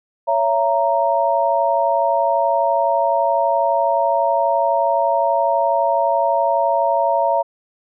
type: chord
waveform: sine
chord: A# diminished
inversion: first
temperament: just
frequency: 559.4 / 671.3 / 932.3 Hz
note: C#5 / E5 / A#5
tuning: +16 / +31 / 0 cents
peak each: -20 / -18 / -18 dBFS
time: 0.27-7.43 s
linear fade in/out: 20 ms
effects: none